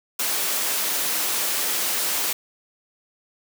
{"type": "high-pass noise", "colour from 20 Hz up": "white", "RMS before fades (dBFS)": -24, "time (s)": [0.19, 2.33], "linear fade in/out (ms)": 5, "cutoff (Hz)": 260, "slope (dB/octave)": 12, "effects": []}